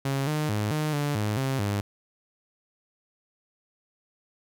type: tone with pitch steps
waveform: sawtooth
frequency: 136.8 / 152.3 / 105.3 / 153.1 / 145.4 / 105.6 / 134.1 / 101.8 Hz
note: C#3 / D#3 / G#2 / D#3 / D3 / G#2 / C3 / G#2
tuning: -23 / -37 / +24 / -28 / -17 / +29 / +43 / -34 cents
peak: -21 dBFS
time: 0.05-1.81 s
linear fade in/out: 5 ms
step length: 220 ms
effects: none